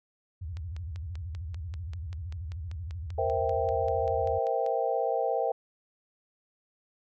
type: tone with vibrato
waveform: sine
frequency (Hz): 82.41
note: E2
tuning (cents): 0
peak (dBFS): -34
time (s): 0.41-4.39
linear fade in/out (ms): 10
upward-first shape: square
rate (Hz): 13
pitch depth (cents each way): 200
type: click train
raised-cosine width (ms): 0.2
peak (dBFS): -30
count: 22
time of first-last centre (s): 0.57-4.664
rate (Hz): 5.13
type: chord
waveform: sine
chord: C dominant seventh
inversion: third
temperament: equal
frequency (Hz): 466.2 / 523.3 / 659.3 / 784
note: Bb4 / C5 / E5 / G5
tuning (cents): 0 / 0 / 0 / 0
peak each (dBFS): -31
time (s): 3.18-5.52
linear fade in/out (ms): 5
effects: none